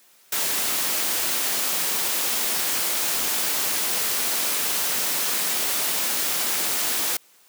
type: noise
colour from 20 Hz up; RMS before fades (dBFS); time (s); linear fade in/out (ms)
white; -24; 0.32-7.17; 5
effects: white hiss -56 dBFS RMS until 7.48 s + high-pass 200 Hz 12 dB/octave